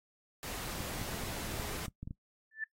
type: noise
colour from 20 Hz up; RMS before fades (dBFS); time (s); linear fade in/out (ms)
pink; -41; 0.43-1.86; 0
type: clicks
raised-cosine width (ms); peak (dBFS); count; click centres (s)
5; -29; 10; 0.806 / 1.015 / 1.145 / 1.237 / 1.542 / 1.598 / 1.882 / 2.03 / 2.075 / 2.109
type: tone with exponential growth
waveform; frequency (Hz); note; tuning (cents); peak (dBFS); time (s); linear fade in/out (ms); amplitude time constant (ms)
sine; 1760; A6; 0; -31; 2.51-2.64; 5; 28
effects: noise-tail reverb RT60 0.1 s tail -19 dB re dry + AAC 48 kbps